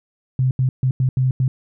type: tone bursts at uneven times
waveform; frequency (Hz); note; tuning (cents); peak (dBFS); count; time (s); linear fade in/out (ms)
sine; 129.5; C3; -17; -14; 6; 0.39-0.51 / 0.59-0.69 / 0.83-0.91 / 1-1.09 / 1.17-1.31 / 1.4-1.48; 2
effects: none